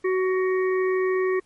harmonic tone, 373.4 Hz, F#4, 16 cents sharp, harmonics 1 / 3 / 5 / 6, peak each -20 / -32 / -32 / -38 dBFS, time 0.04-1.4 s, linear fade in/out 10 ms, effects pink hiss -63 dBFS RMS until 1.45 s + MP3 48 kbps

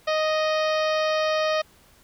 harmonic tone, 622.3 Hz, D#5, in tune, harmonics 1 / 2 / 3 / 4 / 5 / 6 / 7 / 8 / 9, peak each -22 / -28 / -32 / -34 / -36 / -38 / -39 / -40 / -41 dBFS, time 0.07-1.62 s, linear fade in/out 10 ms, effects pink hiss -56 dBFS RMS until 2.03 s

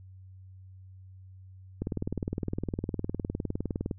click train, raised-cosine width 3 ms, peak -18 dBFS, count 42, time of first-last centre 1.82-3.912 s, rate 19.6 Hz, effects added 94 Hz sine -47 dBFS peak until 3.98 s

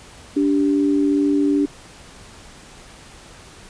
sine tone pair together, 289.6 / 392 Hz, D4 / G4, -24 / 0 cents, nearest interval perfect fourth, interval 524 cents, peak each -15 / -23 dBFS, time 0.36-1.66 s, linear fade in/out 10 ms, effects pink hiss -43 dBFS RMS until 3.69 s + resampled to 22050 Hz

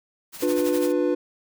white noise with tremolo, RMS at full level -33 dBFS, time 0.32-0.93 s, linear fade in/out 50 ms, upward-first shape sine, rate 12 Hz, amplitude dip 70%
triangle chord, B diminished, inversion first, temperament just, 296.3 / 355.6 / 493.9 Hz, D4 / F4 / B4, +15 / +31 / 0 cents, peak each -22 dBFS, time 0.42-1.15 s, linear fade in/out 10 ms
effects none

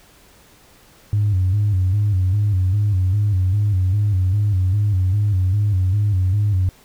sine tone with vibrato, 98 Hz, G2, in tune, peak -13 dBFS, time 1.13-6.69 s, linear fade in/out 0 ms, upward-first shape square, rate 2.5 Hz, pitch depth 100 cents each way, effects tanh soft clip ceiling -11 dBFS + pink hiss -50 dBFS RMS until 6.84 s

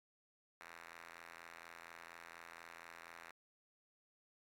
5% pulse ring-modulated tone, 84.2 Hz, E2, 37 cents sharp, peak -39 dBFS, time 0.61-3.31 s, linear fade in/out 0 ms, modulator 1490 Hz, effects AAC 64 kbps

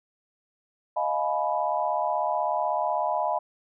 sine chord, F half-diminished seventh, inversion third, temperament equal with one note detuned, 622.3 / 698.5 / 848.6 / 987.8 Hz, Eb5 / F5 / Ab5 / Cb6, 0 / 0 / +37 / 0 cents, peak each -29 dBFS, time 0.96-3.39 s, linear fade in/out 10 ms, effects none

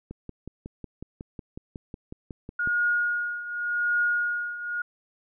click train, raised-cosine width 3 ms, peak -24 dBFS, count 15, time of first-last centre 0.11-2.674 s, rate 5.46 Hz
sine tone with tremolo, 1435 Hz, F6, 47 cents sharp, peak -20 dBFS, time 2.59-4.82 s, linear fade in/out 5 ms, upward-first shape triangle, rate 0.88 Hz, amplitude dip 80%
effects none

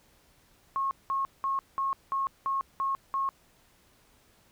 sine tone bursts, 1087 Hz, C#6, 34 cents flat, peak -26 dBFS, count 8, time 0.76-3.29 s, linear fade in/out 0 ms, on 150 ms, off 190 ms, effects pink hiss -63 dBFS RMS until 4.51 s

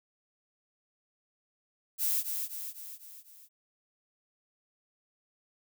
violet noise with echo, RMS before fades -29 dBFS, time 1.98-2.24 s, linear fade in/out 50 ms, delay 250 ms, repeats 5, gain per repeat -5 dB, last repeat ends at 3.49 s, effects none

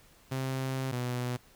sawtooth tone pair in turn, 132 / 123.89 Hz, C3 / B2, +16 / +6 cents, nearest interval minor second, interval 110 cents, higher first, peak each -27 dBFS, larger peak neither, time 0.31-0.92 / 0.92-1.37 s, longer first, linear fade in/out 10 ms, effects pink hiss -60 dBFS RMS until 1.55 s

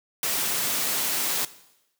white noise, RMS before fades -26 dBFS, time 0.23-1.45 s, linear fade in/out 2 ms, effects noise-tail reverb RT60 0.9 s tail -17 dB re dry + high-pass 150 Hz 12 dB/octave

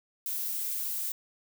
violet noise, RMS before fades -33 dBFS, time 0.26-1.12 s, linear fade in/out 2 ms, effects none

